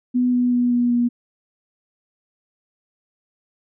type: tone with pitch steps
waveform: sine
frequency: 248.3 / 246.3 / 244.3 / 242.3 / 240.4 Hz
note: B3 / B3 / B3 / B3 / B3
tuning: +9 / -5 / -19 / -33 / -46 cents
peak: -15 dBFS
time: 0.14-1.09 s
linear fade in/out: 20 ms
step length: 190 ms
effects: none